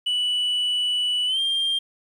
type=tone with pitch glide; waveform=sine; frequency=2960 to 3191 Hz; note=F#7 to G7; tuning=0 to +30 cents; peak=-18 dBFS; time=0.06-1.79 s; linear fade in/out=10 ms; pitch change=+130 cents; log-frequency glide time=1.26-1.4 s; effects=tanh soft clip ceiling -19 dBFS + 9-bit